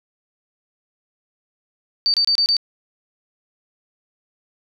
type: tone bursts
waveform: sine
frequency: 4601 Hz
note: D8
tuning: 36 cents flat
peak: -14 dBFS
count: 5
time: 2.06-2.567 s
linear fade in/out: 0 ms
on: 79 ms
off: 28 ms
effects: none